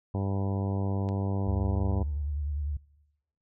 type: harmonic tone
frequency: 98 Hz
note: G2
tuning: in tune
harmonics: 1 / 2 / 3 / 4 / 5 / 6 / 7 / 8 / 9 / 10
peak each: -28 / -34 / -38 / -40 / -42 / -44 / -45 / -46 / -47 / -48 dBFS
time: 0.14-2.03 s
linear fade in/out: 5 ms
type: click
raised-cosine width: 0.2 ms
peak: -30 dBFS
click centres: 1.089 s
type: tone with vibrato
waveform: sine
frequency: 73 Hz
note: D2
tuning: 10 cents flat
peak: -28 dBFS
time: 1.47-2.77 s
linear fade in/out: 5 ms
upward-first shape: triangle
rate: 10 Hz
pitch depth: 79 cents each way
effects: noise-tail reverb RT60 1.0 s tail -23 dB re dry